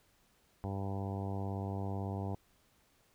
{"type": "harmonic tone", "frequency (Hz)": 98, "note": "G2", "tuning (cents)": 0, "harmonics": [1, 2, 3, 4, 5, 6, 7, 8, 9, 10], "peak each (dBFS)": [-37, -42, -46, -47, -49, -53, -48, -49, -51, -55], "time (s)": [0.64, 2.35], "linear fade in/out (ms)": 0, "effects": ["pink hiss -70 dBFS RMS until 3.14 s"]}